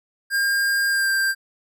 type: tone with pitch glide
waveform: square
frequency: 1608 to 1582.2 Hz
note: G6 to G6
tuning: +44 to +16 cents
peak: -19 dBFS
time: 0.3-1.35 s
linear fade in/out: 50 ms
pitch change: -28 cents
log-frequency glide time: 0.89-1.11 s
effects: none